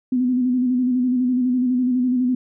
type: tone with vibrato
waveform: sine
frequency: 251 Hz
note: B3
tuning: 28 cents sharp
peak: -16 dBFS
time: 0.12-2.35 s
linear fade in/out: 5 ms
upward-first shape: square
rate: 12 Hz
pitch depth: 36 cents each way
effects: none